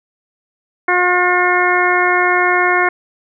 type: harmonic tone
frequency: 358.7 Hz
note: F4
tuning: 46 cents sharp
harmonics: 1 / 2 / 3 / 4 / 5 / 6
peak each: -18 / -18 / -18 / -18 / -18 / -18 dBFS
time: 0.88-2.89 s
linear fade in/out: 5 ms
effects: none